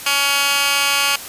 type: tone with high-pass filter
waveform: 15% pulse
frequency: 281.3 Hz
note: C#4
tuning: 26 cents sharp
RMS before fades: -17 dBFS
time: 0.06-1.16 s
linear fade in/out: 5 ms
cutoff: 1900 Hz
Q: 1.3
effects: white hiss -32 dBFS RMS until 1.28 s + resampled to 32000 Hz